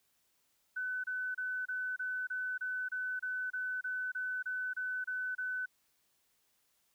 sine tone bursts, 1506 Hz, F#6, 30 cents sharp, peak -34 dBFS, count 16, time 0.76-5.66 s, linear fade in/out 10 ms, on 280 ms, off 28 ms, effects white hiss -75 dBFS RMS until 6.94 s

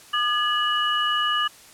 sine tone cluster, 1212 / 1691 / 2928 Hz, D#6 / G#6 / F#7, -46 / +31 / -19 cents, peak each -23 / -27 / -24 dBFS, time 0.13-1.48 s, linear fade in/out 10 ms, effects white hiss -48 dBFS RMS until 1.73 s + low-pass 11000 Hz 12 dB/octave

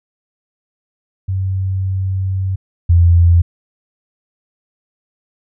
sine tone pair in turn, 95 / 85.77 Hz, F#2 / F2, +46 / -31 cents, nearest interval major second, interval 177 cents, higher first, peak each -15 / -6 dBFS, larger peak second, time 1.28-2.56 / 2.89-3.42 s, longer first, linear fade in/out 10 ms, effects none

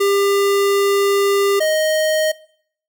square tone pair in turn, 399.3 / 623.9 Hz, G4 / D#5, +32 / +5 cents, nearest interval minor sixth, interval 773 cents, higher second, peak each -14 / -15 dBFS, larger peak first, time 0-1.6 / 1.6-2.32 s, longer first, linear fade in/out 10 ms, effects noise-tail reverb RT60 0.6 s tail -21 dB re dry

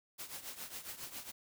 white noise with tremolo, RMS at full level -43 dBFS, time 0.18-1.32 s, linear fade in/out 20 ms, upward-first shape triangle, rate 7.3 Hz, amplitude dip 80%, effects none

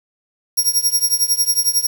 15% pulse tone with tremolo, 5600 Hz, F8, 4 cents sharp, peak -5 dBFS, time 0.57-1.87 s, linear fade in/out 10 ms, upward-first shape triangle, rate 11 Hz, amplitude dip 95%, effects 7-bit

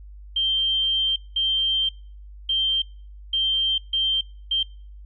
sine tone bursts at uneven times, 3148 Hz, G7, 7 cents sharp, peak -19 dBFS, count 6, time 0.36-1.16 / 1.36-1.89 / 2.49-2.82 / 3.33-3.78 / 3.93-4.21 / 4.51-4.63 s, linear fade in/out 5 ms, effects noise-tail reverb RT60 0.5 s tail -24 dB re dry + added 50 Hz sine -39 dBFS peak until 5.05 s

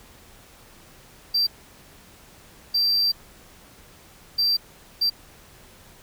triangle tone bursts at uneven times, 4699 Hz, D8, in tune, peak -17 dBFS, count 4, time 1.34-1.47 / 2.74-3.12 / 4.38-4.57 / 5.01-5.1 s, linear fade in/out 10 ms, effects pink hiss -50 dBFS RMS until 6.02 s

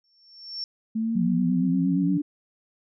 sine tone with exponential growth, 5440 Hz, F8, 46 cents flat, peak -27 dBFS, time 0.04-0.64 s, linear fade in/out 1 ms, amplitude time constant 130 ms
sine exponential sweep, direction up, 219.7 to 293.7 Hz, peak -23 dBFS, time 0.95-2.22 s, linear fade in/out 10 ms
sine tone with vibrato, 179.2 Hz, F3, 45 cents sharp, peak -22 dBFS, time 1.15-2.18 s, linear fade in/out 10 ms, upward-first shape sine, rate 8.6 Hz, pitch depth 100 cents each way
effects none

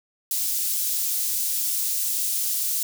white high-pass noise, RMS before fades -25 dBFS, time 0.31-2.83 s, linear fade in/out 2 ms, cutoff 5700 Hz, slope 12 dB/octave, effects none

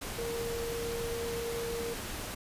sine tone in noise, 466.2 Hz, A#4, in tune, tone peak -34 dBFS, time 0.18-1.94 s, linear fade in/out 10 ms, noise pink, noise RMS -39 dBFS, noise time 0.01-2.35 s, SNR +2 dB, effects resampled to 32000 Hz

